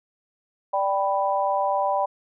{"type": "chord", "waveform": "sine", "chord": "G major", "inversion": "second", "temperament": "equal", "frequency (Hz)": [587.3, 784, 987.8], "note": ["D5", "G5", "B5"], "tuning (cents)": [0, 0, 0], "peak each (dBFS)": [-25, -24, -25], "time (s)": [0.73, 2.06], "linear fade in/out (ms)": 10, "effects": []}